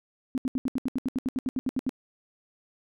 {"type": "tone bursts", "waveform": "sine", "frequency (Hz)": 258.3, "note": "C4", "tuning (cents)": -22, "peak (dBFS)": -24, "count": 16, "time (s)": [0.35, 1.893], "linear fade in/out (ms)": 0, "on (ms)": 28, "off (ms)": 73, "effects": []}